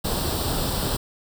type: noise with comb filter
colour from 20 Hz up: pink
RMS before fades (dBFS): -25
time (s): 0.04-0.97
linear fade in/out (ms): 10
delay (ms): 0.23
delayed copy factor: +0.7
effects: none